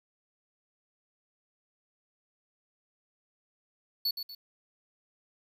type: tone with echo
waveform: square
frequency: 4435 Hz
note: C#8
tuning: in tune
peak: -27 dBFS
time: 4.05-4.11 s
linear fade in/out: 5 ms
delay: 120 ms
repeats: 2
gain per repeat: -8 dB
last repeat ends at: 4.35 s
effects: 10-bit

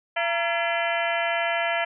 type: harmonic tone with a mistuned harmonic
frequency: 339.1 Hz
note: E4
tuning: 49 cents sharp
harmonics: 2 / 3 / 4 / 5 / 6 / 7 / 8 / 9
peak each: -26 / -32 / -33 / -30 / -31 / -31 / -36 / -35 dBFS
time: 0.16-1.85 s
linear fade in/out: 10 ms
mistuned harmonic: 3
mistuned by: -140 cents
effects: none

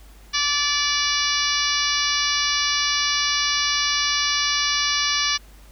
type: harmonic tone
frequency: 580 Hz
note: D5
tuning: 22 cents flat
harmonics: 2 / 3 / 4 / 5 / 6 / 7 / 8 / 9 / 10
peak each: -28 / -28 / -28 / -28 / -28 / -28 / -28 / -28 / -28 dBFS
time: 0.33-5.38 s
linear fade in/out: 20 ms
effects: added 50 Hz sine -44 dBFS peak until 5.71 s + pink hiss -52 dBFS RMS until 5.71 s

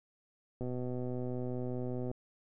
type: click train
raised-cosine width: 2 ms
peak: -26 dBFS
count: 189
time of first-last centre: 0.61-2.114 s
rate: 125 Hz
effects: none

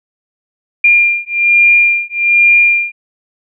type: beating tone pair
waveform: sine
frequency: 2400 / 2401.2 Hz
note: D7 / D7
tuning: +37 / +38 cents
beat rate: 1.2 Hz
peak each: -10 dBFS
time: 0.84-2.92 s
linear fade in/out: 5 ms
effects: none

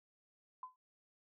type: tone with exponential decay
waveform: sine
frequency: 1017 Hz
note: C6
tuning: 50 cents flat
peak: -40 dBFS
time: 0.63-0.76 s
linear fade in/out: 2 ms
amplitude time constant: 28 ms
effects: none

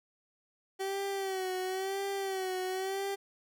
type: tone with vibrato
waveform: 30% pulse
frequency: 382.5 Hz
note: G4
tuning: 42 cents flat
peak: -30 dBFS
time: 0.79-3.16 s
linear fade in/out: 20 ms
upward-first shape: sine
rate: 0.97 Hz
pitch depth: 59 cents each way
effects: none

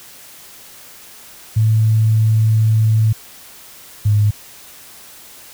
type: tone pair in turn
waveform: sine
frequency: 110 / 104.5 Hz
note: A2 / G#2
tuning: 0 / +11 cents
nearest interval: minor second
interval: 89 cents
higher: first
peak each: -10 dBFS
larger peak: neither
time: 1.56-3.13 / 4.05-4.31 s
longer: first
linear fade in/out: 10 ms
effects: white hiss -40 dBFS RMS until 5.53 s

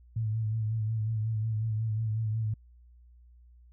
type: tone with vibrato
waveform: sine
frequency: 110 Hz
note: A2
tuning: in tune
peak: -27 dBFS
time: 0.16-2.54 s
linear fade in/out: 5 ms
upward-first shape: sine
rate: 5.5 Hz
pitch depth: 46 cents each way
effects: added 60 Hz sine -53 dBFS peak until 3.72 s

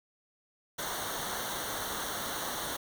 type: noise with comb filter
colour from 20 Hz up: pink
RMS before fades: -36 dBFS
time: 0.78-2.77 s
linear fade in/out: 10 ms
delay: 0.4 ms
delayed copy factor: -0.8
effects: none

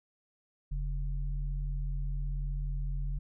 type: tone pair together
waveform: sine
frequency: 41.98 / 140.9 Hz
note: E1 / C#3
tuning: +32 / +29 cents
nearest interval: octave + major sixth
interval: 2097 cents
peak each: -31 / -39 dBFS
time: 0.71-3.19 s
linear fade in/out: 10 ms
effects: none

